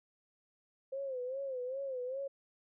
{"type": "tone with vibrato", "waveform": "sine", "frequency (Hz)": 523.3, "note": "C5", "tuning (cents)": 0, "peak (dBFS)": -36, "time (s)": [0.92, 2.28], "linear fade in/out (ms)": 10, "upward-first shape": "sine", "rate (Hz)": 2.5, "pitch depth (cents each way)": 100, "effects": []}